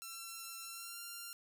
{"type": "tone with pitch glide", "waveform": "5% pulse", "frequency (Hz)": [1351, 1388.2], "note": ["E6", "F6"], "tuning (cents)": [42, -11], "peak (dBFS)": -34, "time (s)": [0.02, 1.33], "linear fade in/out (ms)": 0, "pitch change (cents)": 47, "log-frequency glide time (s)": [0.7, 1], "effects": []}